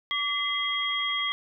sine tone cluster, 1151 / 2041 / 3265 Hz, D6 / C7 / G#7, -35 / -44 / -30 cents, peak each -32 / -30 / -28 dBFS, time 0.11-1.32 s, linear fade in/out 0 ms, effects none

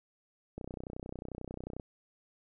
click train, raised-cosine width 2 ms, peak -27 dBFS, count 39, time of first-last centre 0.58-1.798 s, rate 31.2 Hz, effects none

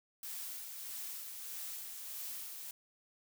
blue noise with tremolo, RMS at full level -43 dBFS, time 0.23-2.71 s, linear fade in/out 2 ms, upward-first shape sine, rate 1.6 Hz, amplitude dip 35%, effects none

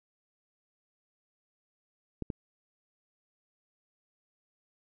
clicks, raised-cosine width 3 ms, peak -21 / -21 dBFS, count 2, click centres 2.223 / 2.302 s, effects none

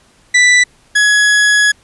40% pulse tone pair in turn, 1975.5 / 1680.6 Hz, B6 / G#6, 0 / +20 cents, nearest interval minor third, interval 280 cents, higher first, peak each -5 / -7 dBFS, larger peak first, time 0.34-0.64 / 0.95-1.72 s, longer second, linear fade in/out 10 ms, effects pink hiss -50 dBFS RMS until 1.83 s + resampled to 24000 Hz

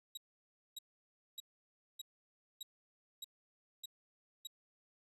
sawtooth tone bursts, 3833 Hz, A#7, 47 cents sharp, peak -40 dBFS, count 8, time 0.15-4.472 s, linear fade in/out 5 ms, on 24 ms, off 590 ms, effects resampled to 32000 Hz

